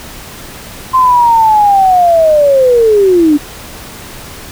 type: linear sweep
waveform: sine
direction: down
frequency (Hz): 1046.5 to 284.9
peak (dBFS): -4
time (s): 0.93-3.38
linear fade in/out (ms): 20
effects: pink hiss -29 dBFS RMS until 4.51 s